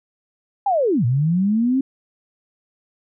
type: linear two-way sweep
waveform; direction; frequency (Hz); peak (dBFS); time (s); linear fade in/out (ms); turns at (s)
sine; down then up; 830.6 to 113.5 to 272.7; -15; 0.66-1.81; 5; 1.05
effects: none